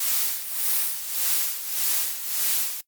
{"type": "noise with tremolo", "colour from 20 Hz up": "blue", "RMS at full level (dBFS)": -22, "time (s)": [0, 2.81], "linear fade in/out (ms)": 5, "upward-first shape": "sine", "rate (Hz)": 1.7, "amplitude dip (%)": 70, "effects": ["noise-tail reverb RT60 0.1 s tail -19 dB re dry", "Opus 48 kbps"]}